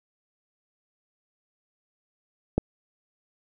click, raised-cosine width 2 ms, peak -8 dBFS, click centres 2.58 s, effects none

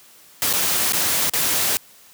white noise with dropouts, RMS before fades -20 dBFS, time 0.42-1.77 s, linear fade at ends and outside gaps 0 ms, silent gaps 0.529-0.536 / 0.923-0.933 / 1.296-1.336 s, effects white hiss -49 dBFS RMS until 2.13 s + high-pass 80 Hz 12 dB/octave

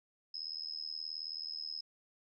sine tone with amplitude modulation, 5130 Hz, E8, 48 cents flat, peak -35 dBFS, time 0.34-1.81 s, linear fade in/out 5 ms, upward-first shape sine, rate 78.8 Hz, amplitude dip 95%, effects none

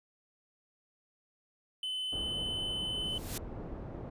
triangle tone, 3032 Hz, F#7, 42 cents sharp, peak -32 dBFS, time 1.83-3.18 s, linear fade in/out 2 ms
pink low-pass noise, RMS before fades -42 dBFS, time 2.12-4.1 s, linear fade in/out 10 ms, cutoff 660 Hz, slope 12 dB/octave
white noise with exponential growth, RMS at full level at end -36 dBFS, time 2.97-3.38 s, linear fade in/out 5 ms, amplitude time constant 87 ms
effects resampled to 32000 Hz

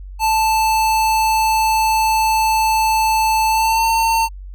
square tone with pitch glide, 880 to 903.7 Hz, A5 to A5, 0 to +46 cents, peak -14 dBFS, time 0.19-4.29 s, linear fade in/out 50 ms, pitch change +46 cents, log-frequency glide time 3.49-3.87 s, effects added 47 Hz sine -30 dBFS peak until 4.54 s

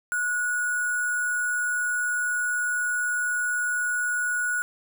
sine tone with sample-and-hold, 1462 Hz, F#6, 21 cents flat, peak -23 dBFS, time 0.12-4.62 s, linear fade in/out 0 ms, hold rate 8820 Hz, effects none

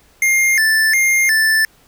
square tone with vibrato, 1932 Hz, B6, 39 cents flat, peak -12 dBFS, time 0.22-1.65 s, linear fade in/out 2 ms, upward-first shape square, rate 1.4 Hz, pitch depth 160 cents each way, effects pink hiss -52 dBFS RMS until 1.87 s

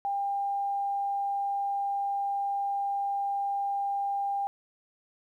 sine tone, 799 Hz, G5, 33 cents sharp, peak -27 dBFS, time 0.05-4.47 s, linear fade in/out 0 ms, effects 11-bit

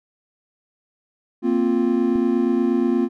triangle chord, Bb suspended second, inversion none, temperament equal, 233.1 / 261.6 / 349.2 Hz, Bb3 / C4 / F4, 0 / 0 / 0 cents, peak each -19 dBFS, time 1.42-3.09 s, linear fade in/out 50 ms
click, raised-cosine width 3 ms, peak -21 dBFS, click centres 2.157 s
effects none

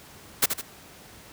white noise with echo, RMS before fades -19 dBFS, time 0.42-0.46 s, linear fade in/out 10 ms, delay 78 ms, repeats 2, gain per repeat -7 dB, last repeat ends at 0.616 s, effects pink hiss -48 dBFS RMS until 1.32 s + high-pass 60 Hz 12 dB/octave

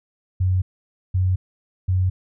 sine tone bursts, 92.5 Hz, F#2, in tune, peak -16 dBFS, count 3, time 0.4-2.1 s, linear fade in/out 10 ms, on 220 ms, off 520 ms, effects none

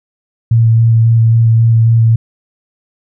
sine tone with vibrato, 114.2 Hz, A#2, 35 cents flat, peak -5 dBFS, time 0.51-2.16 s, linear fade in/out 5 ms, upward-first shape square, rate 3.7 Hz, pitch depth 12 cents each way, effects none

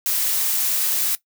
blue noise, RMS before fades -21 dBFS, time 0.06-1.15 s, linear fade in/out 0 ms, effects noise-tail reverb RT60 0.1 s tail -17 dB re dry

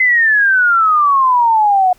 sine exponential sweep, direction down, 2062 to 721 Hz, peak -8 dBFS, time 0-1.93 s, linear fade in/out 5 ms, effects pink hiss -51 dBFS RMS until 1.98 s

